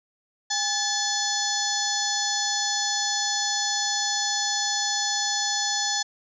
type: harmonic tone with a mistuned harmonic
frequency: 865 Hz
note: A5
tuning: 30 cents flat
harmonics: 1 / 2 / 4 / 5 / 6 / 7 / 8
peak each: -31 / -31 / -31 / -31 / -31 / -31 / -31 dBFS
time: 0.5-6.03 s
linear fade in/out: 10 ms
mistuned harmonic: 1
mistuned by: -100 cents
effects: none